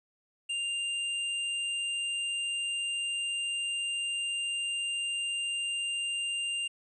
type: tone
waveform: square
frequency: 2794 Hz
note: F7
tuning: in tune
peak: -31 dBFS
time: 0.49-6.68 s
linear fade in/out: 10 ms
effects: resampled to 24000 Hz + 12-bit